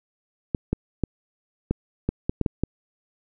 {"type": "clicks", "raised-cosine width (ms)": 3, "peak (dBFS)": -9, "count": 9, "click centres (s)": [0.548, 0.73, 1.037, 1.71, 2.09, 2.295, 2.413, 2.462, 2.636], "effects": []}